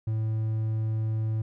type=tone; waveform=triangle; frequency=110 Hz; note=A2; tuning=in tune; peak=-23 dBFS; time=0.07-1.42 s; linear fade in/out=5 ms; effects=none